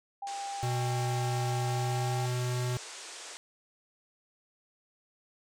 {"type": "tone", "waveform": "sine", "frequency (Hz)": 797, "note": "G5", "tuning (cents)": 28, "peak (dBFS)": -35, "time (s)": [0.22, 2.26], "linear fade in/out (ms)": 5}
{"type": "band-pass noise", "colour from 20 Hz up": "white", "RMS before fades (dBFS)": -45, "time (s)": [0.27, 3.37], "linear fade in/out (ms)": 0, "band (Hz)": [330, 8600], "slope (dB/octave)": 48}
{"type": "tone with pitch glide", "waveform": "square", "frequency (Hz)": [123.1, 124.24], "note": ["B2", "B2"], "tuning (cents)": [-5, 11], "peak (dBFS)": -30, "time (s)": [0.63, 2.77], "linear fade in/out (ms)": 0, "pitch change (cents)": 16, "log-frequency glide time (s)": [1.63, 2.2]}
{"effects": []}